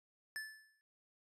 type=tone with exponential decay; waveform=square; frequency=1745 Hz; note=A6; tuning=15 cents flat; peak=-39 dBFS; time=0.36-0.81 s; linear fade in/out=0 ms; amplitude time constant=96 ms; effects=resampled to 32000 Hz